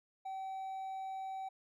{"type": "tone with hard clipping", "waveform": "triangle", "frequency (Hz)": 767, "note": "G5", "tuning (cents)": -38, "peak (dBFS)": -40, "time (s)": [0.25, 1.49], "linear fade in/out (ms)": 10, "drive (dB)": 5, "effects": []}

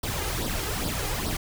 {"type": "noise with flanger", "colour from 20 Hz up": "pink", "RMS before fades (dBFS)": -29, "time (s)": [0.03, 1.37], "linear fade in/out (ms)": 5, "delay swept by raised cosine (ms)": [0.21, 2.51], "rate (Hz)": 2.4, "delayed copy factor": 0.65, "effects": []}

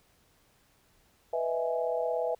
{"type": "chord", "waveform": "sine", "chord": "E major seventh", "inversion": "second", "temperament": "equal", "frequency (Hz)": [493.9, 622.3, 659.3, 830.6], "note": ["B4", "D#5", "E5", "G#5"], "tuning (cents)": [0, 0, 0, 0], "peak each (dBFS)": [-31, -37, -31, -37], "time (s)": [1.33, 2.35], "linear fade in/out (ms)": 5, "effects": ["pink hiss -66 dBFS RMS until 2.39 s"]}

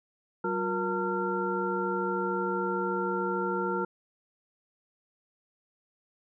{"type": "tone cluster", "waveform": "sine", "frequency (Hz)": [190.5, 359.3, 472.6, 906, 1377], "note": ["G3", "F4", "A#4", "A#5", "F6"], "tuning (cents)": [-49, 49, 24, -50, -25], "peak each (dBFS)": [-35, -32, -34, -34, -33], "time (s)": [0.44, 3.85], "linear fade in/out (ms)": 5, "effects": []}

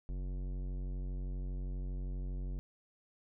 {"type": "tone with tanh clipping", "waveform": "sine", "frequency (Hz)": 46.25, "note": "F#1", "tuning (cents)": 0, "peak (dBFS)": -38, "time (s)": [0.09, 2.59], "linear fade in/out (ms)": 0, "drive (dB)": 16, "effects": []}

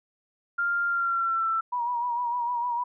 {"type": "tone with pitch glide", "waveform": "sine", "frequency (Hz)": [1396.9, 1333.8], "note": ["F6", "E6"], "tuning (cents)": [0, 20], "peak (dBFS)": -23, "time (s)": [0.58, 1.61], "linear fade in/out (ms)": 10, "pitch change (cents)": -80, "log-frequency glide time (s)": [0.87, 1.48]}
{"type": "tone with vibrato", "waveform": "sine", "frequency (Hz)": 962, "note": "B5", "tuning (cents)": -46, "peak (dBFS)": -25, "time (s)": [1.72, 2.84], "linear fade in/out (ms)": 10, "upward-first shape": "sine", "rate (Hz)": 6.6, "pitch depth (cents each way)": 46}
{"effects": []}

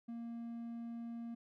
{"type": "tone", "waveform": "triangle", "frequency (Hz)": 233, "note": "A#3", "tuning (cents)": -1, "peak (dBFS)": -40, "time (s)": [0.08, 1.35], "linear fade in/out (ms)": 10, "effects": []}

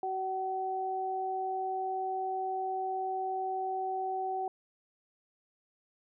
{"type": "tone pair together", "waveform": "sine", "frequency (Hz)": [377.4, 758.1], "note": ["F#4", "F#5"], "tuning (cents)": [34, 42], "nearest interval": "octave", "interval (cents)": 1208, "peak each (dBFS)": [-37, -32], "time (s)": [0.03, 4.48], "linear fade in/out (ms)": 2, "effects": []}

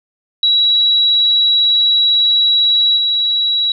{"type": "tone with level steps", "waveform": "sine", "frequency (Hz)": 3894, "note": "B7", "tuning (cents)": -25, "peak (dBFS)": [-9, -12], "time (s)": [0.43, 3.72], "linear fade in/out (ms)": 2, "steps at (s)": 2.96, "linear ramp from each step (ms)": 20, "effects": []}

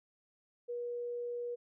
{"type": "tone", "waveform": "sine", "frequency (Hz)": 481.2, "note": "B4", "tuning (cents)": -45, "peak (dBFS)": -36, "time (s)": [0.68, 1.56], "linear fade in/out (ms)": 20, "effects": []}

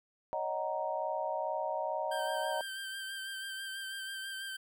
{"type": "chord", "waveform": "sine", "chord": "D# minor seventh", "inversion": "third", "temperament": "just", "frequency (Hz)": [560, 622.3, 746.7, 933.4], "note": ["C#5", "D#5", "F#5", "A#5"], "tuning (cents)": [18, 0, 16, 2], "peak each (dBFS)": [-40, -36, -39, -37], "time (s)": [0.33, 2.61], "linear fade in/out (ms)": 0}
{"type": "tone with vibrato", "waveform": "25% pulse", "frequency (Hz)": 1568, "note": "G6", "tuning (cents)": 0, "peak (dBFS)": -35, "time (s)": [2.11, 4.57], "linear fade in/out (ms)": 10, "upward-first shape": "sine", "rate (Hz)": 6.1, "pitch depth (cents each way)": 26}
{"effects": []}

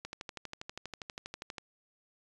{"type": "click train", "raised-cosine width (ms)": 0.2, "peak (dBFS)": -23, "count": 20, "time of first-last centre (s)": [0.05, 1.582], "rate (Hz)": 12.4, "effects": ["resampled to 24000 Hz"]}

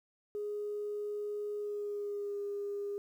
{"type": "tone with pitch glide", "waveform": "sine", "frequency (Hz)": [415.3, 405.6], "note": ["G#4", "G#4"], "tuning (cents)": [0, -41], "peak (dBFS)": -34, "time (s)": [0.35, 2.98], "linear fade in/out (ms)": 0, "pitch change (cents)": -41, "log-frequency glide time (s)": [1.58, 2.38], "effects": ["tanh soft clip ceiling -30 dBFS", "11-bit"]}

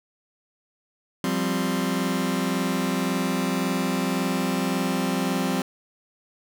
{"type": "chord", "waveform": "sawtooth", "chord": "F suspended second", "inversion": "none", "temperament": "just", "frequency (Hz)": [174.61, 196.44, 261.9], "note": ["F3", "G3", "C4"], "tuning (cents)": [0, 4, 2], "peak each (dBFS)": [-24, -23, -22], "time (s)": [1.24, 5.62], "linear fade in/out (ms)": 2, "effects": []}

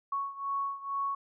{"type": "beating tone pair", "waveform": "sine", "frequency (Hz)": [1108.7, 1110.9], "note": ["C#6", "C#6"], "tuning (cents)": [0, 3], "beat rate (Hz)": 2.2, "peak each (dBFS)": [-33, -36], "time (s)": [0.12, 1.15], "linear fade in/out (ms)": 5, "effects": []}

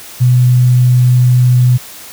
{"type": "tone", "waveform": "sine", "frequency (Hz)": 124.8, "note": "B2", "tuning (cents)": 19, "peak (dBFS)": -5, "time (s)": [0.2, 1.78], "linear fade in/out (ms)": 20, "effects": ["white hiss -32 dBFS RMS until 2.12 s"]}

